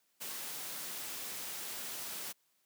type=noise; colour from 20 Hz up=white; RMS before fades=-42 dBFS; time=0.2-2.33 s; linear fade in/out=20 ms; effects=white hiss -75 dBFS RMS until 2.65 s + high-pass 150 Hz 12 dB/octave